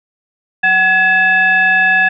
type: tone with frequency modulation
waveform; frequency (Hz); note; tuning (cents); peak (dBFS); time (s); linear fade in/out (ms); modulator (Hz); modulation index
sine; 1691; G#6; +31; -8; 0.63-2.09; 10; 936; 0.74
effects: none